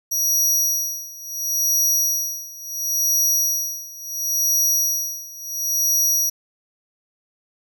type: tone with tremolo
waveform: sawtooth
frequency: 5770 Hz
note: F#8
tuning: 44 cents flat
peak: -13 dBFS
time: 0.11-6.3 s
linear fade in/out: 10 ms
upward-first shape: sine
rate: 0.72 Hz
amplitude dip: 90%
effects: none